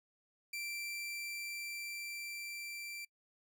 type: tone with level ramp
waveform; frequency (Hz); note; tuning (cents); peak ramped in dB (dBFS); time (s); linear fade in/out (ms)
sawtooth; 2349; D7; 0; -36 to -40; 0.53-3.05; 5
effects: noise-tail reverb RT60 0.1 s tail -25 dB re dry